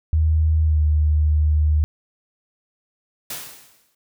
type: tone with pitch glide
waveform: sine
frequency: 78.7 to 76.11 Hz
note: D#2 to D#2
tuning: +20 to -38 cents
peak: -14 dBFS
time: 0.13-1.84 s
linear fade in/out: 0 ms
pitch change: -58 cents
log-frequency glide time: 0.64-0.8 s
type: noise with exponential decay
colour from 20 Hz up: white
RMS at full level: -28 dBFS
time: 3.3-3.95 s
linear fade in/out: 5 ms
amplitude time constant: 140 ms
effects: none